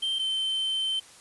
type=tone pair in turn; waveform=triangle; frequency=3136 / 3093 Hz; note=G7 / G7; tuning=0 / -24 cents; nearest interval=unison; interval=24 cents; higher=first; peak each=-24 / -24 dBFS; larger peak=neither; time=0.02-0.19 / 0.19-1 s; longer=second; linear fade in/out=10 ms; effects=white hiss -51 dBFS RMS until 1.2 s + resampled to 24000 Hz